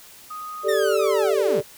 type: tone with pitch glide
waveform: sine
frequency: 1244.5 to 1301.9 Hz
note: D#6 to E6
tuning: 0 to -22 cents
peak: -31 dBFS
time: 0.3-1.31 s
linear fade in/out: 10 ms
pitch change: +78 cents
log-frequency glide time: 0.89-0.97 s
type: chord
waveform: sine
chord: G suspended second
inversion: none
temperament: equal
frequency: 392 / 440 / 587.3 Hz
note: G4 / A4 / D5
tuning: 0 / 0 / 0 cents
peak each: -22 dBFS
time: 0.63-1.63 s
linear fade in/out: 50 ms
type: linear sweep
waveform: sawtooth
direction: down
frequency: 1864.7 to 112.1 Hz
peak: -24 dBFS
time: 0.68-1.61 s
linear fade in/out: 10 ms
effects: white hiss -46 dBFS RMS until 1.77 s